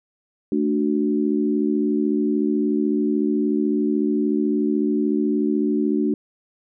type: chord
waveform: sine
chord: D major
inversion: second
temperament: equal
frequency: 220 / 293.7 / 370 Hz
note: A3 / D4 / F#4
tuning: 0 / 0 / 0 cents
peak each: -22 / -21 / -24 dBFS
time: 0.52-6.14 s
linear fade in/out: 2 ms
effects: none